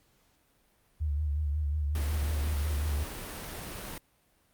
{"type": "tone with vibrato", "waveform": "sine", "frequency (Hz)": 74.3, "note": "D2", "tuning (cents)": 21, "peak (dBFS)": -27, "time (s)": [1, 3.05], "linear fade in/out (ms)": 20, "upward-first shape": "sine", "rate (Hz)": 5.5, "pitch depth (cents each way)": 66}
{"type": "noise", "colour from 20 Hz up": "pink", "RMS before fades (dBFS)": -40, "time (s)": [1.95, 3.98], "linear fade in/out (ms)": 2}
{"effects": ["pink hiss -68 dBFS RMS until 4.53 s", "Opus 48 kbps"]}